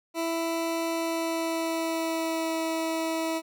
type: tone with pitch glide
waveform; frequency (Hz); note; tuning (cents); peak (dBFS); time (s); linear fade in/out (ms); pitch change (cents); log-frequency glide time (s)
20% pulse; 330.8 to 324.7; E4 to E4; +6 to -26; -22; 0.14-3.42; 50; -32; 0.87-2.58
effects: none